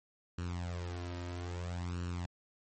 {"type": "tone with flanger", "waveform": "sawtooth", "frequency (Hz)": 87.9, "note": "F2", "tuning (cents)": 12, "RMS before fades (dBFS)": -39, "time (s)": [0.38, 2.26], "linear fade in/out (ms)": 5, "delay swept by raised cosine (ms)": [0.7, 3.2], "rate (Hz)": 0.61, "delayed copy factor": 0.75, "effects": ["MP3 32 kbps"]}